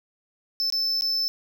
triangle tone with dropouts, 5274 Hz, E8, in tune, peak -21 dBFS, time 0.6-1.28 s, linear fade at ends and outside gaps 0 ms, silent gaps 0.701-0.724 / 1.01-1.021 s, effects none

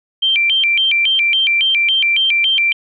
sine tone with vibrato, 2721 Hz, F7, 46 cents flat, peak -11 dBFS, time 0.22-2.73 s, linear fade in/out 10 ms, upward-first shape square, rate 3.6 Hz, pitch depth 250 cents each way, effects none

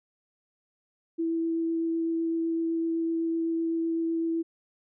sine tone with vibrato, 329.6 Hz, E4, in tune, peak -25 dBFS, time 1.18-4.43 s, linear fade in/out 20 ms, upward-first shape triangle, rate 7.9 Hz, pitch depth 9 cents each way, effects none

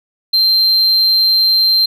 sine tone, 4145 Hz, C8, 17 cents flat, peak -6 dBFS, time 0.33-1.86 s, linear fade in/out 10 ms, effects tanh soft clip ceiling -8 dBFS

